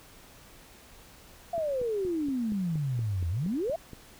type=exponential two-way sweep; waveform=sine; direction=down then up; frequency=700 to 81.7 to 700 Hz; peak=-27 dBFS; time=1.53-3.76 s; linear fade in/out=5 ms; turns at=3.29 s
type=click train; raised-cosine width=3 ms; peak=-29 dBFS; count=11; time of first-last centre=1.58-3.933 s; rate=4.25 Hz
effects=pink hiss -53 dBFS RMS until 4.19 s